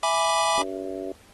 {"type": "chord", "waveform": "square", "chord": "E dominant seventh", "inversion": "none", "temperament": "equal", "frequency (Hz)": [659.3, 830.6, 987.8, 1174.7], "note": ["E5", "G#5", "B5", "D6"], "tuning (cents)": [0, 0, 0, 0], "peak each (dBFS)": -27, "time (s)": [0.03, 0.62], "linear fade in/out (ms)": 2}
{"type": "harmonic tone", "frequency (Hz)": 95.2, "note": "F#2", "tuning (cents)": 50, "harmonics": [3, 4, 5, 6, 7], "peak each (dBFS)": [-35, -33, -39, -38, -37], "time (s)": [0.58, 1.12], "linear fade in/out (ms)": 0}
{"effects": ["pink hiss -54 dBFS RMS until 1.33 s", "AAC 32 kbps"]}